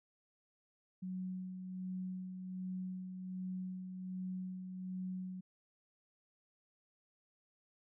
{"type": "tone with tremolo", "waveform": "sine", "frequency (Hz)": 185, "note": "F#3", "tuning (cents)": 0, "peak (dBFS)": -38, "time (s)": [1.02, 5.41], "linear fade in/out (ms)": 10, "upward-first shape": "sine", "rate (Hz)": 1.3, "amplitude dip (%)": 45, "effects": []}